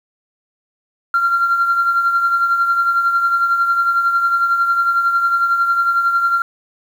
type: tone with tremolo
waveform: sine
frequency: 1379 Hz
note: F6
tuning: 22 cents flat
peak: -9 dBFS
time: 1.14-6.42 s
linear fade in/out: 2 ms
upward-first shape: triangle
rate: 11 Hz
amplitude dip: 60%
effects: tanh soft clip ceiling -7 dBFS + 7-bit